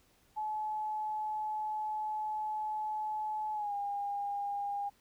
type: tone with pitch glide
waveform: sine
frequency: 857 to 808.9 Hz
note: A5 to G#5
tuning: -46 to -46 cents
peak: -33 dBFS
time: 0.36-4.9 s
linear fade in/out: 20 ms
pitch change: -100 cents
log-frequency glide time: 3.53-3.74 s
effects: pink hiss -68 dBFS RMS until 5 s